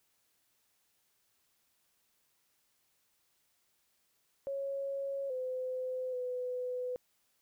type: tone with pitch steps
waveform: sine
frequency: 551 / 511 / 500 Hz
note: C#5 / C5 / B4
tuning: -11 / -41 / +21 cents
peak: -34 dBFS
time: 4.47-6.96 s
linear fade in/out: 0 ms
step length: 830 ms
effects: white hiss -75 dBFS RMS until 7.41 s